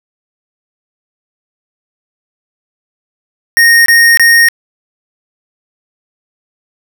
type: tone bursts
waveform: square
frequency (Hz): 1856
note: A#6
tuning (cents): -8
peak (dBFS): -4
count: 3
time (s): 3.57-4.486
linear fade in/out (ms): 0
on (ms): 290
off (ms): 23
effects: none